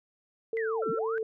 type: tone with vibrato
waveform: sine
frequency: 446.7 Hz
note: A4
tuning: 26 cents sharp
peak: -28 dBFS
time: 0.53-1.23 s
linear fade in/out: 2 ms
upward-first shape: sine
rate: 5.5 Hz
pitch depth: 20 cents each way
type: linear two-way sweep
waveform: sine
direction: down then up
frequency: 2067 to 138.59 to 1598 Hz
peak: -34 dBFS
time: 0.57-1.18 s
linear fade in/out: 0 ms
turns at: 0.9 s
type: tone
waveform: sine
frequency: 1347 Hz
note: E6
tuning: 37 cents sharp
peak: -34 dBFS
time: 0.82-0.99 s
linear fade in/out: 5 ms
effects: none